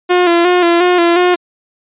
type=tone with vibrato; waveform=sawtooth; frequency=349.9 Hz; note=F4; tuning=3 cents sharp; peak=-4 dBFS; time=0.09-1.36 s; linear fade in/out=20 ms; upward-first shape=square; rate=2.8 Hz; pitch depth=42 cents each way; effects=resampled to 8000 Hz